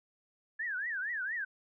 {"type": "tone with vibrato", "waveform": "sine", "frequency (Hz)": 1690, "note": "G#6", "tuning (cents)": 30, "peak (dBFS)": -33, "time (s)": [0.59, 1.45], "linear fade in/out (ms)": 10, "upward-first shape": "triangle", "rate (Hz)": 4.3, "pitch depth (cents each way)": 280, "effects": []}